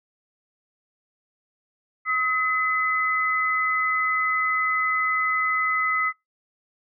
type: tone pair together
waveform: sine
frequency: 1274 / 2022 Hz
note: D#6 / B6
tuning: +41 / +40 cents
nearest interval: minor sixth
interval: 799 cents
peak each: -23 dBFS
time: 2.05-6.13 s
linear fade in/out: 50 ms
effects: noise-tail reverb RT60 0.2 s tail -25 dB re dry